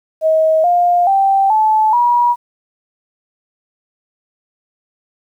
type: tone with pitch steps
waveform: sine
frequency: 635 / 704.6 / 781.8 / 867.4 / 962.5 Hz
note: D#5 / F5 / G5 / A5 / B5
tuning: +35 / +15 / -5 / -25 / -45 cents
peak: -9 dBFS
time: 0.21-2.36 s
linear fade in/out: 50 ms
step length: 430 ms
effects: 8-bit